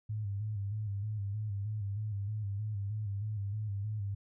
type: tone with vibrato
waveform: sine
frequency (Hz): 103.4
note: G#2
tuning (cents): -7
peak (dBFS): -33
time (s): 0.09-4.15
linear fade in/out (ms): 10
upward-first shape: square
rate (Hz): 3.2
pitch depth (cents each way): 63
effects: none